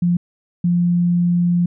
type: tone pair in turn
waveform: sine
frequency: 174.61 / 174.61 Hz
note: F3 / F3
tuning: 0 / 0 cents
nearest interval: unison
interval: 0 cents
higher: neither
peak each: -13 / -13 dBFS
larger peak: neither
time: 0.02-0.17 / 0.64-1.66 s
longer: second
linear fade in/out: 5 ms
effects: none